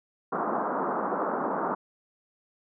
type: band-pass noise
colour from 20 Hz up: white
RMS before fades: -29 dBFS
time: 0.32-1.75 s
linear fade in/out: 10 ms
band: 180 to 1300 Hz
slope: 48 dB/octave
effects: none